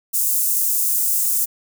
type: high-pass noise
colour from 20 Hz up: white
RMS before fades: -19 dBFS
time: 0.13-1.46 s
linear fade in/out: 20 ms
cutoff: 7300 Hz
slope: 24 dB/octave
effects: none